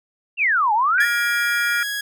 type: exponential two-way sweep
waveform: sine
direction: down then up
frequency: 2827 to 816 to 2011 Hz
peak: -15 dBFS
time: 0.37-1.08 s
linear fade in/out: 50 ms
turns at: 0.73 s
type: harmonic tone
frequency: 473.6 Hz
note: A#4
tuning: 27 cents sharp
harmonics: 3 / 4 / 5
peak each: -20 / -27 / -28 dBFS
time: 0.98-1.83 s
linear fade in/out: 2 ms
type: tone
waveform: sawtooth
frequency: 1661.2 Hz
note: G#6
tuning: in tune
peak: -20 dBFS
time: 1-2.01 s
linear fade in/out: 5 ms
effects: none